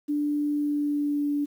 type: tone with pitch glide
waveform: sine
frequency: 293.7 to 289.8 Hz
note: D4 to D4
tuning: 0 to -23 cents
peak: -23 dBFS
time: 0.08-1.46 s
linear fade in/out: 20 ms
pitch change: -23 cents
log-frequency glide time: 0.5-1.33 s
effects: 9-bit